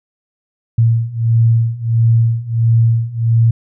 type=beating tone pair; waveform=sine; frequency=114.1 / 115.6 Hz; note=A#2 / A#2; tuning=-37 / -14 cents; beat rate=1.5 Hz; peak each=-14 / -12 dBFS; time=0.78-3.51 s; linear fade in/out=5 ms; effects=none